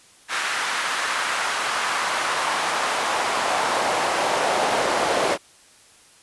brown noise with high-pass filter sweep, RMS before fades -23 dBFS, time 0.28-5.38 s, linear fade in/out 50 ms, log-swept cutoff 1500 to 580 Hz, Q 1.4, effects white hiss -52 dBFS RMS until 6.22 s + resampled to 24000 Hz

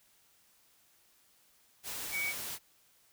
sine tone in noise, 2259 Hz, C#7, 32 cents sharp, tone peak -32 dBFS, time 2.11-2.34 s, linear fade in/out 50 ms, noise white, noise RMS -40 dBFS, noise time 1.83-2.59 s, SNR +5 dB, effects white hiss -67 dBFS RMS until 3.12 s

